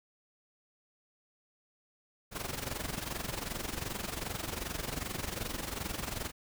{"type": "noise with amplitude modulation", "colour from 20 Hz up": "pink", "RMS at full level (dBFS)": -35, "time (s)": [2.31, 6.32], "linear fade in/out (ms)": 50, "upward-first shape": "sine", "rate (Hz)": 22.6, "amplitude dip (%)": 75, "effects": []}